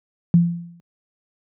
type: tone with exponential decay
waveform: sine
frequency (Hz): 171.3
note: F3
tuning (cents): -33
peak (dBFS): -7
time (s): 0.34-0.8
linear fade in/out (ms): 0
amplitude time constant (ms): 100
effects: high-pass 100 Hz 12 dB/octave